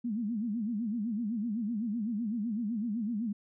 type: tone with vibrato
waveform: sine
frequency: 221.4 Hz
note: A3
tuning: 11 cents sharp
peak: -30 dBFS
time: 0.04-3.33 s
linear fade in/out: 10 ms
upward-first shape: sine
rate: 7.9 Hz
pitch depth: 170 cents each way
effects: none